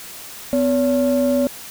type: tone pair together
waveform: sine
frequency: 252.6 / 567 Hz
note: B3 / C#5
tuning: +39 / +39 cents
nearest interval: octave + major second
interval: 1400 cents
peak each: -16 dBFS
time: 0.53-1.47 s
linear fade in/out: 0 ms
effects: tanh soft clip ceiling -10 dBFS + white hiss -36 dBFS RMS until 1.7 s